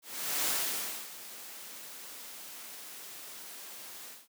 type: noise with ADSR envelope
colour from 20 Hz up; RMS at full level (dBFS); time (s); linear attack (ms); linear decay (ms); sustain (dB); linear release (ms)
white; -30; 0.02-4.28; 430; 630; -16; 200
effects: high-pass 200 Hz 12 dB/octave